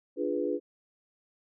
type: chord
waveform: sine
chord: D diminished seventh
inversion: none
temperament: equal with one note detuned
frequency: 293.7 / 347.8 / 415.3 / 493.9 Hz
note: D4 / F4 / Ab4 / Cb5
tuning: 0 / -7 / 0 / 0 cents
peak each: -33 dBFS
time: 0.16-0.6 s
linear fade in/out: 50 ms
effects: none

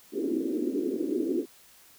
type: band-pass noise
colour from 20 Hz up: white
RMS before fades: -29 dBFS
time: 0.12-1.46 s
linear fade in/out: 50 ms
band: 250 to 400 Hz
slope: 48 dB/octave
effects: white hiss -56 dBFS RMS until 1.98 s

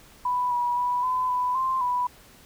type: tone with pitch steps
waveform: sine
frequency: 990 / 970 / 983 / 1013 / 995 / 1046 / 987 Hz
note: B5 / B5 / B5 / B5 / B5 / C6 / B5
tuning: +4 / -31 / -8 / +44 / +13 / -1 / -1 cents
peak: -22 dBFS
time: 0.25-2.07 s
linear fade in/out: 5 ms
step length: 260 ms
effects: pink hiss -52 dBFS RMS until 2.45 s

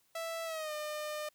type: tone with pitch glide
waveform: sawtooth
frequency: 659.3 to 604.6 Hz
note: E5 to D#5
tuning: 0 to -50 cents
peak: -33 dBFS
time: 0.15-1.29 s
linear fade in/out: 5 ms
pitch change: -150 cents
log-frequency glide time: 0.45-0.73 s
effects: white hiss -72 dBFS RMS until 1.34 s

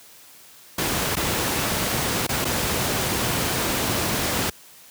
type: noise with dropouts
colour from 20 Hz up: pink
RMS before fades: -23 dBFS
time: 0.78-4.5 s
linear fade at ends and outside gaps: 5 ms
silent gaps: 1.156-1.166 / 2.268-2.29 / 2.446-2.451 s
effects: white hiss -48 dBFS RMS until 4.9 s + high-pass 80 Hz 12 dB/octave

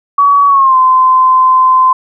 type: tone with pitch glide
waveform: sine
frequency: 1132 to 1032.1 Hz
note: C#6 to C6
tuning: +36 to -24 cents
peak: -4 dBFS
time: 0.18-1.93 s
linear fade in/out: 5 ms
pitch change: -160 cents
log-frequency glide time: 0.48-0.77 s
effects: none

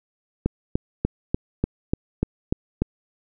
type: click train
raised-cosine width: 3 ms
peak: -7 dBFS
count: 9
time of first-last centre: 0.46-2.82 s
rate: 3.39 Hz
effects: none

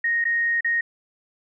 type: tone with dropouts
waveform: sine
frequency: 1864.7 Hz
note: A#6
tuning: in tune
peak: -19 dBFS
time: 0.04-0.81 s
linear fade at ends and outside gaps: 5 ms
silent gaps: 0.242-0.251 / 0.608-0.645 s
effects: none

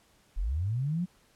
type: linear sweep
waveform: sine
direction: up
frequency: 33.03 to 185.5 Hz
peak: -27 dBFS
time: 0.36-1.06 s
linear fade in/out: 20 ms
effects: pink hiss -64 dBFS RMS until 1.35 s + low-pass 12000 Hz 12 dB/octave

